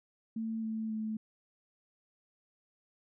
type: tone with pitch steps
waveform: sine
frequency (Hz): 223.6 / 220.8 / 218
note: A3 / A3 / A3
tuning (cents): +28 / +6 / -16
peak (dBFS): -33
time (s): 0.36-1.17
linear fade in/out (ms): 5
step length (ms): 270
effects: none